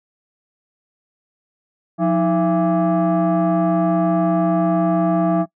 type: tone with frequency modulation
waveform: sine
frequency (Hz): 177.6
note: F3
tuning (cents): +29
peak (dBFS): -13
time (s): 1.98-5.46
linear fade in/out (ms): 50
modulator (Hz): 496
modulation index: 1.3
effects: noise-tail reverb RT60 0.1 s tail -21 dB re dry + tanh soft clip ceiling -9 dBFS